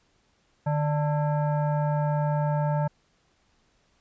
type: tone with frequency modulation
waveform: sine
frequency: 150 Hz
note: D3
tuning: 37 cents sharp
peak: -22 dBFS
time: 0.66-2.88 s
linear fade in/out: 10 ms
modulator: 741 Hz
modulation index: 0.81
effects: pink hiss -67 dBFS RMS until 4 s + resampled to 16000 Hz